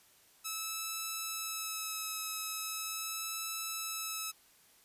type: tone with vibrato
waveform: 5% pulse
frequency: 1301 Hz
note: E6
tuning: 23 cents flat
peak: -25 dBFS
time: 0.44-4.32 s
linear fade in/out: 20 ms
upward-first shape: sine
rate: 0.4 Hz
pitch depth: 15 cents each way
effects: white hiss -64 dBFS RMS until 4.84 s + resampled to 32000 Hz